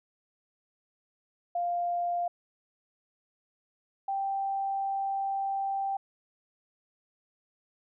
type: tone pair in turn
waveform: sine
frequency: 698.5 / 784 Hz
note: F5 / G5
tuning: 0 / 0 cents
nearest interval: major second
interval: 200 cents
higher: second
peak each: -27 / -28 dBFS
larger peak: first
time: 1.55-2.28 / 4.08-5.97 s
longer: second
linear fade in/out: 5 ms
effects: none